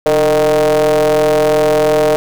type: ring-modulated tone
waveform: square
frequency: 79.2 Hz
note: D#2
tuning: 31 cents sharp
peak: -7 dBFS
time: 0.06-2.16 s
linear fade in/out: 0 ms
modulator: 533 Hz
effects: 7-bit